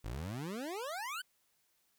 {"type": "exponential sweep", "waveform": "25% pulse", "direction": "up", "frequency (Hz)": [48.43, 1568], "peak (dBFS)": -35, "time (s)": [0.04, 1.22], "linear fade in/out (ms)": 10, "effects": ["white hiss -75 dBFS RMS until 1.98 s"]}